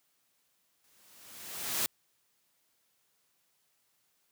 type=noise with exponential growth; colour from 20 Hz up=white; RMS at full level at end=-29 dBFS; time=0.84-1.86 s; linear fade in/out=1 ms; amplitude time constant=220 ms; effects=white hiss -74 dBFS RMS until 4.31 s + high-pass 80 Hz 12 dB/octave